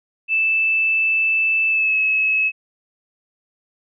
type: tone with pitch glide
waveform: sine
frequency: 2637 to 2581 Hz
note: E7 to E7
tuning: 0 to -37 cents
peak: -15 dBFS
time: 0.28-2.52 s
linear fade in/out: 50 ms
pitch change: -37 cents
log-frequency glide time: 1.68-1.97 s
effects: none